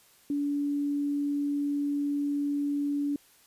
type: tone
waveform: sine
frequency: 287.1 Hz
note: D4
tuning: 39 cents flat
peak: -26 dBFS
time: 0.3-3.16 s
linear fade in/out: 2 ms
effects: white hiss -60 dBFS RMS until 3.46 s + resampled to 32000 Hz